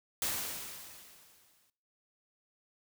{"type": "noise with exponential decay", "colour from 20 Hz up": "white", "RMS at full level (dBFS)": -32, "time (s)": [0.22, 1.7], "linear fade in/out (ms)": 1, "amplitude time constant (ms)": 320, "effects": ["noise-tail reverb RT60 0.5 s tail -20 dB re dry"]}